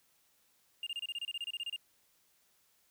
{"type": "tone bursts", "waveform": "triangle", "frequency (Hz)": 2813, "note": "F7", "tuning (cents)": 12, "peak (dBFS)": -34, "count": 15, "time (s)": [0.83, 1.762], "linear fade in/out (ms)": 2, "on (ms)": 36, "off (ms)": 28, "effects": ["white hiss -71 dBFS RMS until 2.9 s"]}